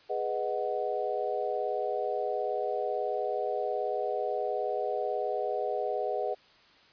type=chord; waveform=sine; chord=G# minor seventh; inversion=none; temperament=equal; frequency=415.3 / 493.9 / 622.3 / 740 Hz; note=G#4 / B4 / D#5 / F#5; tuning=0 / 0 / 0 / 0 cents; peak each=-34 dBFS; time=0.09-6.35 s; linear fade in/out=20 ms; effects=white hiss -59 dBFS RMS until 6.92 s + resampled to 11025 Hz